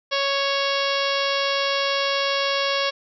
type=harmonic tone; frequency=554.4 Hz; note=C#5; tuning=in tune; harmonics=1 / 2 / 3 / 4 / 5 / 6 / 7 / 8 / 9 / 10; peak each=-25 / -27 / -30 / -31 / -30 / -29 / -33 / -32 / -34 / -33 dBFS; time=0.11-2.91 s; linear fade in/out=20 ms; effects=none